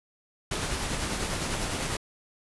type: noise with tremolo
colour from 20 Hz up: pink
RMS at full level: -29 dBFS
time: 0.51-1.97 s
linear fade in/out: 5 ms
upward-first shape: triangle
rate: 10 Hz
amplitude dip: 35%
effects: resampled to 24000 Hz